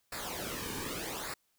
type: noise with flanger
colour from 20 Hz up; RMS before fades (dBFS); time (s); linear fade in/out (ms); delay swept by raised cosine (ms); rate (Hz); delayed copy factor
pink; -39; 0.12-1.34; 5; 0.32 to 1.52; 0.83; -0.7
effects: white hiss -75 dBFS RMS until 1.58 s